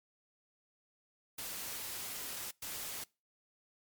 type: noise bursts at uneven times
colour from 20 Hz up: white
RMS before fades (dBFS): -42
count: 2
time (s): 1.38-2.51 / 2.62-3.04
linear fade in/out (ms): 5
effects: noise-tail reverb RT60 0.3 s tail -25 dB re dry + MP3 96 kbps